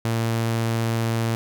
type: tone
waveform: sawtooth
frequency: 114.4 Hz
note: A#2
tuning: 32 cents flat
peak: -17 dBFS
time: 0.05-1.35 s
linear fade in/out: 0 ms
effects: none